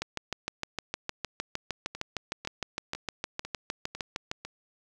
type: two click trains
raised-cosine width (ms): 0.2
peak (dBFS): -21 / -14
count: 6 / 29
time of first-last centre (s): 1.95-4.45 / 0.02-4.314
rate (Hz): 2 / 6.52
effects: none